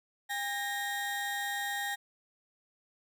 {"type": "tone pair together", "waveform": "35% pulse", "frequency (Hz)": [806.5, 1864.7], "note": ["G5", "A#6"], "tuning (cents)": [49, 0], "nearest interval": "octave + minor third", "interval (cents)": 1451, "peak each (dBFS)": [-35, -33], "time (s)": [0.29, 1.96], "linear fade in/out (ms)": 20, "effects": []}